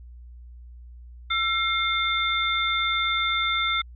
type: tone cluster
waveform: sine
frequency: 1346 / 2127 / 3566 Hz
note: E6 / C7 / A7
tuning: +36 / +28 / +22 cents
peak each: -26 dBFS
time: 1.3-3.82 s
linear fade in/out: 10 ms
effects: added 60 Hz sine -41 dBFS peak until 3.95 s